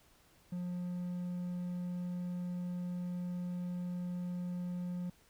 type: tone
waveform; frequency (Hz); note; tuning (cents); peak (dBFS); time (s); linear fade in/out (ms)
triangle; 177.9; F3; +32; -34; 0.52-5.1; 5
effects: pink hiss -66 dBFS RMS until 5.29 s